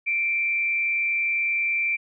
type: tone with frequency modulation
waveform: sine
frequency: 2349 Hz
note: D7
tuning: in tune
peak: -21 dBFS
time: 0.06-1.97 s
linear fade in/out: 20 ms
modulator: 168 Hz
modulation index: 0.29
effects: none